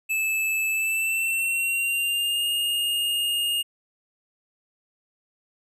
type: tone with pitch glide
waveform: square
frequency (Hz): 2618 to 2839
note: E7 to F7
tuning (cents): -13 to +28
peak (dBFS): -23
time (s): 0.09-3.63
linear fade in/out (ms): 20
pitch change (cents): +141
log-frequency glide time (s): 0.69-2.46
effects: none